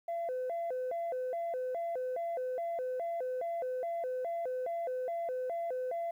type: tone with vibrato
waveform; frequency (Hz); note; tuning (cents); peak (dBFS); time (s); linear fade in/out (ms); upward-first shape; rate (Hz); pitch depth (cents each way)
sine; 587.3; D5; 0; -31; 0.08-6.11; 5; square; 2.4; 250
effects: tanh soft clip ceiling -31 dBFS + 11-bit